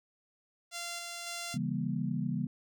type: tone with tremolo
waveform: 5% pulse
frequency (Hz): 690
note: F5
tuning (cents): -21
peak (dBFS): -26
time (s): 0.71-1.58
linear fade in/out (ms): 50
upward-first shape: square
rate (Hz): 1.8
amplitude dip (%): 25
type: chord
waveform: sine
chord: C# diminished seventh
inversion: none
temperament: just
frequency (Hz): 138.59 / 166.31 / 199.57 / 239.5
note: C#3 / E3 / G3 / Bb3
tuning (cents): 0 / +16 / +31 / +47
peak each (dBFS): -36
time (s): 1.54-2.47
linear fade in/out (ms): 5
effects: none